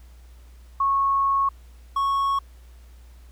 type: tone pair in turn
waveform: sine / triangle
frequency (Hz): 1100 / 1104.1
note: C#6 / C#6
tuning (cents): -14 / -7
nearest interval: unison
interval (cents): 7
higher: second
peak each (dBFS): -18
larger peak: neither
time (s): 0.8-1.49 / 1.96-2.39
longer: first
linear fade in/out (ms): 5
effects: added 60 Hz sine -44 dBFS peak until 3.31 s + pink hiss -59 dBFS RMS until 3.31 s